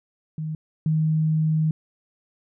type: tone pair in turn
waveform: sine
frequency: 156.3 / 156.91 Hz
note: D#3 / D#3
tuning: +8 / +15 cents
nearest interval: unison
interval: 7 cents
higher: second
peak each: -26 / -18 dBFS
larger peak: second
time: 0.38-0.55 / 0.86-1.71 s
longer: second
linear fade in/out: 2 ms
effects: none